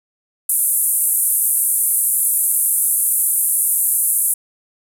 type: band-pass noise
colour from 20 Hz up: pink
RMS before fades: -17 dBFS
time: 0.49-4.34 s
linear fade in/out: 5 ms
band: 9100 to 13000 Hz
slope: 48 dB/octave
effects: none